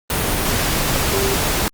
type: tone in noise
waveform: sine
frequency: 392 Hz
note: G4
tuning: in tune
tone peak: -20 dBFS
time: 1.13-1.34 s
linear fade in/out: 0 ms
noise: pink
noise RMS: -19 dBFS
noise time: 0.1-1.68 s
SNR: -4 dB
effects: Opus 32 kbps